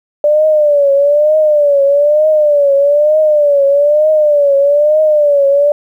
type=tone with vibrato; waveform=sine; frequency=587.3 Hz; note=D5; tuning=in tune; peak=-6 dBFS; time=0.24-5.72 s; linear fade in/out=2 ms; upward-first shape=triangle; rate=1.1 Hz; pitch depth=110 cents each way; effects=8-bit

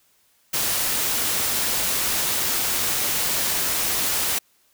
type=noise; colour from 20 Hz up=white; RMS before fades=-23 dBFS; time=0.53-4.39 s; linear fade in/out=10 ms; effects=white hiss -62 dBFS RMS until 4.73 s

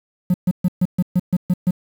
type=tone bursts; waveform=triangle; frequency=180 Hz; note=F#3; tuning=47 cents flat; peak=-10 dBFS; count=9; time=0.3-1.709 s; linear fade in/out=5 ms; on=41 ms; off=130 ms; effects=tanh soft clip ceiling -6 dBFS + 7-bit

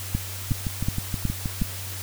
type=two click trains; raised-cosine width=5 ms; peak=-14 / -11 dBFS; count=8 / 5; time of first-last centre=0.51-1.616 / 0.15-1.621 s; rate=6.33 / 2.72 Hz; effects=added 95 Hz sine -35 dBFS peak until 2.02 s + white hiss -36 dBFS RMS until 2.02 s

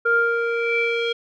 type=tone with low-pass filter sweep; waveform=square; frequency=466.2 Hz; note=A#4; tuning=in tune; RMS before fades=-21 dBFS; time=0.05-1.13 s; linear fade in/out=10 ms; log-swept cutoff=1300 to 3100 Hz; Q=7; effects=none

